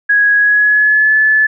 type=tone with pitch glide; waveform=sine; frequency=1661.2 to 1731.7 Hz; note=G#6 to A6; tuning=0 to -28 cents; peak=-7 dBFS; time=0.09-1.47 s; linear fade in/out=10 ms; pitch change=+72 cents; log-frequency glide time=0.36-1.15 s; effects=none